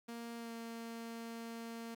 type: tone with pitch glide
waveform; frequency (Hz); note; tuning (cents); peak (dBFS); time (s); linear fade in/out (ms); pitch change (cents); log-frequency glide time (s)
sawtooth; 233.3 to 230; A#3 to A#3; +2 to -23; -40; 0.08-1.95; 10; -25; 0.37-0.52
effects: 11-bit